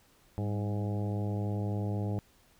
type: harmonic tone with a mistuned harmonic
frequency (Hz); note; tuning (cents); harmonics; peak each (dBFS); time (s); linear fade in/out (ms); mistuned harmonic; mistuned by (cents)
103.83; G#2; 0; 1 / 2 / 3 / 4 / 5 / 6 / 7 / 8; -31 / -37 / -41 / -43 / -45 / -47 / -48 / -49; 0.38-2.19; 0; 2; -68
effects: pink hiss -64 dBFS RMS until 2.59 s